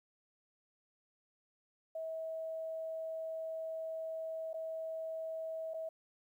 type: tone with dropouts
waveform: sine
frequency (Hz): 645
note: E5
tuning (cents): -38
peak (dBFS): -38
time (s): 1.95-5.89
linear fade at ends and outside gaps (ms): 5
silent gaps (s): 4.532-4.541 / 5.737-5.742
effects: 12-bit